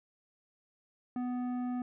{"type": "tone with tanh clipping", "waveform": "triangle", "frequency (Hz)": 248, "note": "B3", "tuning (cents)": 7, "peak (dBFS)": -34, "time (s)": [1.16, 1.82], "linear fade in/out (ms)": 2, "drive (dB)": 15, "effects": []}